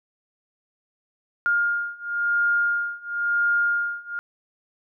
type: beating tone pair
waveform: sine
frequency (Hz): 1412 / 1412.97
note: F6 / F6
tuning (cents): +19 / +20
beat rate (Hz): 0.97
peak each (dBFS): -24 / -23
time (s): 1.46-4.19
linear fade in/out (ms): 0
effects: none